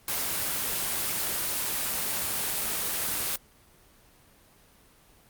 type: noise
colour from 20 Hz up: white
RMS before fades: -29 dBFS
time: 0.08-3.36 s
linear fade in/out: 2 ms
effects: pink hiss -58 dBFS RMS until 5.29 s + Opus 24 kbps